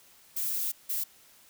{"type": "noise bursts at uneven times", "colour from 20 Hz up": "violet", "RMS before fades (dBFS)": -31, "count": 2, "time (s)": [[0.36, 0.72], [0.89, 1.04]], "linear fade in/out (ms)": 10, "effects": ["white hiss -58 dBFS RMS until 1.49 s"]}